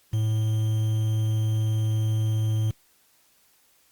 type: tone with quantisation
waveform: triangle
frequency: 109.2 Hz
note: A2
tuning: 13 cents flat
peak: -19 dBFS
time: 0.13-2.71 s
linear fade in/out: 5 ms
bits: 7
effects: white hiss -62 dBFS RMS until 3.91 s + Opus 48 kbps